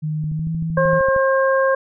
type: tone with pitch glide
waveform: sine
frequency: 154 to 163.06 Hz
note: D#3 to E3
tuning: -17 to -19 cents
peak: -20 dBFS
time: 0.02-1 s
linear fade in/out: 20 ms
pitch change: +98 cents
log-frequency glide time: 0.32-0.49 s
type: click train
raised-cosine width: 5 ms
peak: -20 dBFS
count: 13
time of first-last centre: 0.24-1.163 s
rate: 13 Hz
type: harmonic tone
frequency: 535 Hz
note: C5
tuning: 38 cents sharp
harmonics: 1 / 2 / 3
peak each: -15 / -21 / -22 dBFS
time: 0.77-1.75 s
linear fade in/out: 5 ms
effects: none